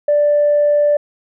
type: tone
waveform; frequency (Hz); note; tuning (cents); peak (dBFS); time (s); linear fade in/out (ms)
sine; 587.3; D5; 0; -9; 0.08-0.97; 5
effects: tanh soft clip ceiling -6 dBFS